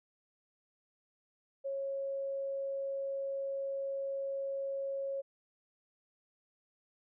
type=tone; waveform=sine; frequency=548 Hz; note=C#5; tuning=20 cents flat; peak=-34 dBFS; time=1.64-5.22 s; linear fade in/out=20 ms; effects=none